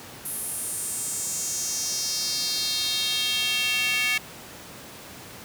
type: tone with high-pass filter sweep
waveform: square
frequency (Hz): 247.2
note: B3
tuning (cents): +2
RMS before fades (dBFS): -27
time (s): 0.25-4.18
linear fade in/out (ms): 5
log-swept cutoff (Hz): 11000 to 2300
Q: 3.6
effects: pink hiss -42 dBFS RMS until 5.44 s + high-pass 100 Hz 12 dB/octave